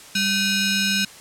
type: ring-modulated tone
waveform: 15% pulse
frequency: 1337 Hz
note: E6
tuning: 24 cents sharp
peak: -9 dBFS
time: 0.15-1.05 s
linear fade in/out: 5 ms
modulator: 1140 Hz
effects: white hiss -43 dBFS RMS until 1.2 s + low-pass 10000 Hz 12 dB/octave